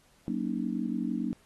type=chord; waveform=sine; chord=D# minor seventh; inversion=first; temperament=just; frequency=186.68 / 233.3 / 280 / 311.1 Hz; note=F#3 / A#3 / C#4 / D#4; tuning=+16 / +2 / +18 / 0 cents; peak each=-35 / -32 / -35 / -36 dBFS; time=0.28-1.33 s; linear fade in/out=0 ms; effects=pink hiss -64 dBFS RMS until 1.45 s + AAC 32 kbps